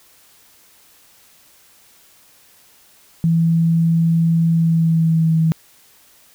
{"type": "tone with pitch glide", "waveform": "sine", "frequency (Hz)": [165.4, 161.25], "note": ["E3", "E3"], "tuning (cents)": [6, -38], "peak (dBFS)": -12, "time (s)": [3.24, 5.52], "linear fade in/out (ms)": 0, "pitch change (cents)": -44, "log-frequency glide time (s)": [4.5, 5.39], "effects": ["white hiss -51 dBFS RMS until 6.34 s"]}